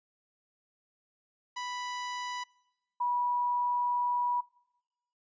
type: tone pair in turn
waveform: sawtooth / sine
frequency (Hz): 987.8 / 974.8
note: B5 / B5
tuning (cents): 0 / -23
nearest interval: unison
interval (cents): 23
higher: first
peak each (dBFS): -31 / -27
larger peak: second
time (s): 1.56-2.44 / 3-4.41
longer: second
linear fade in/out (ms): 10
effects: noise-tail reverb RT60 1.0 s tail -25 dB re dry + resampled to 16000 Hz